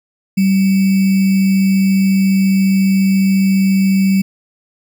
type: tone with sample-and-hold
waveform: sine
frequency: 192.8 Hz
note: G3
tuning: 28 cents flat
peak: -9 dBFS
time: 0.37-4.22 s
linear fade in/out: 10 ms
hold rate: 2450 Hz
effects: none